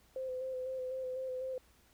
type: tone with vibrato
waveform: sine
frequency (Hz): 516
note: C5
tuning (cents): -24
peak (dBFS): -36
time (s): 0.16-1.58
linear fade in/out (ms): 2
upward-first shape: square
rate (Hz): 4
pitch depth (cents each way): 21
effects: added 60 Hz sine -69 dBFS peak until 1.93 s + pink hiss -67 dBFS RMS until 1.93 s